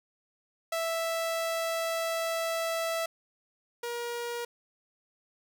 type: tone pair in turn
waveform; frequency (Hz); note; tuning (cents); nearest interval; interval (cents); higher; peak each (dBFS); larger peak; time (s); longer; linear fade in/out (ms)
sawtooth; 659.3 / 475.4; E5 / A#4; 0 / +34; tritone; 566; first; -25 / -29; first; 0.72-3.06 / 3.83-4.45; first; 5
effects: none